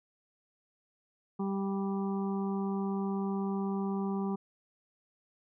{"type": "harmonic tone", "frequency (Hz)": 196, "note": "G3", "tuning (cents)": 0, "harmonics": [1, 2, 4, 5, 6], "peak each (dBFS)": [-31, -37, -43, -45, -47], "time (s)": [1.39, 4.36], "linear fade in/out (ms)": 10, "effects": []}